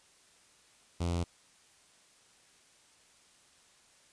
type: tone with notch filter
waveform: sawtooth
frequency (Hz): 86.2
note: F2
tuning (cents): -22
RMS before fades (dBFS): -32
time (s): 1-1.24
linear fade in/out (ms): 10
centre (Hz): 1700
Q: 1.4
effects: white hiss -63 dBFS RMS until 4.12 s + resampled to 22050 Hz